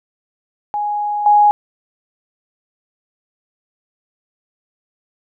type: tone with level steps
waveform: sine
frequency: 830.6 Hz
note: G#5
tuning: in tune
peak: -17 / -7 dBFS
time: 0.74-1.51 s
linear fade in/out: 0 ms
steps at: 1.26 s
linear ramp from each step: 2 ms
effects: none